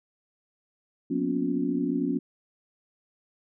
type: tone cluster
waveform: sine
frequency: 179.5 / 231.9 / 246.9 / 280.7 / 355.3 Hz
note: F3 / A#3 / B3 / C#4 / F4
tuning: +48 / -9 / 0 / +22 / +30 cents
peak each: -33 / -35 / -30 / -27 / -34 dBFS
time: 1.1-2.19 s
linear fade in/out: 10 ms
effects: none